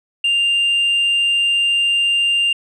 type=tone; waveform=sine; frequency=2794 Hz; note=F7; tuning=in tune; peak=-11 dBFS; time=0.24-2.53 s; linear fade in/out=5 ms; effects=tanh soft clip ceiling -12 dBFS